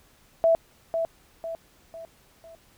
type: tone with echo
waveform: sine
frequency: 659.3 Hz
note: E5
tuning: in tune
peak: -16 dBFS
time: 0.44-0.55 s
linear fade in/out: 0 ms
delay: 500 ms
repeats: 4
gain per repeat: -7 dB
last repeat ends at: 2.55 s
effects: pink hiss -59 dBFS RMS until 2.77 s